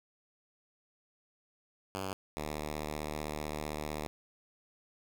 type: tone pair in turn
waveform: 5% pulse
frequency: 95.5 / 75.65 Hz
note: G2 / D#2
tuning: -45 / -48 cents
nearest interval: major third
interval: 403 cents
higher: first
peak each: -25 dBFS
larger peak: neither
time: 1.95-2.13 / 2.37-4.07 s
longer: second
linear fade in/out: 0 ms
effects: none